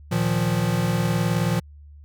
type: chord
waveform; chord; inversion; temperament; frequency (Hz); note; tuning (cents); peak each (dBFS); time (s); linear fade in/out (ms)
square; Bb suspended fourth; none; equal; 116.54 / 155.56 / 174.61; Bb2 / Eb3 / F3; 0 / 0 / 0; -25 / -27 / -24; 0.11-1.6; 10
effects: added 73 Hz sine -42 dBFS peak until 2.04 s